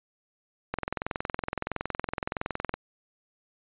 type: click train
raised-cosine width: 0.5 ms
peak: -14 dBFS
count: 44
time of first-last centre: 0.74-2.74 s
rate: 21.5 Hz
effects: resampled to 8000 Hz